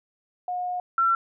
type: tone pair in turn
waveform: sine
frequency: 721 / 1353.2 Hz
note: F#5 / E6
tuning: -45 / +45 cents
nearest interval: major seventh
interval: 1090 cents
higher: second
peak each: -26 / -18 dBFS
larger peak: second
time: 0.48-0.8 / 0.98-1.15 s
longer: first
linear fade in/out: 2 ms
effects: none